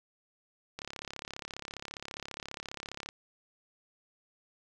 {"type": "click train", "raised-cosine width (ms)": 0.2, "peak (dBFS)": -22, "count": 81, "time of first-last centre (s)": [0.79, 3.089], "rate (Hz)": 34.8, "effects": []}